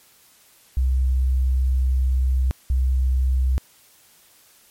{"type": "tone pair in turn", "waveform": "sine", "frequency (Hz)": [64.5, 64.5], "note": ["C2", "C2"], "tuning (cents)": [-24, -24], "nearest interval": "unison", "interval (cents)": 0, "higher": "neither", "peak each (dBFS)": -16, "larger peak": "neither", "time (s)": [[0.77, 2.51], [2.7, 3.58]], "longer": "first", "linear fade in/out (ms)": 0, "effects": ["white hiss -54 dBFS RMS until 4.7 s", "MP3 64 kbps"]}